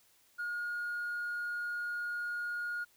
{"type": "tone with hard clipping", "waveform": "triangle", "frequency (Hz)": 1432, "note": "F6", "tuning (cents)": 43, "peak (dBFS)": -34, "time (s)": [0.38, 2.85], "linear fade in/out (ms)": 20, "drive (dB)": 2, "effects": ["white hiss -67 dBFS RMS until 2.96 s"]}